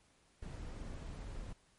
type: noise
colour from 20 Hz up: brown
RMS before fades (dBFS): -45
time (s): 0.42-1.53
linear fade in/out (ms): 5
effects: pink hiss -70 dBFS RMS until 1.78 s + MP3 48 kbps